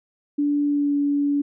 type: tone with pitch glide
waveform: sine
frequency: 290 to 286.3 Hz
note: D4 to D4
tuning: -22 to -44 cents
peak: -18 dBFS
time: 0.38-1.42 s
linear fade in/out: 10 ms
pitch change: -22 cents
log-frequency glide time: 0.65-0.96 s
effects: none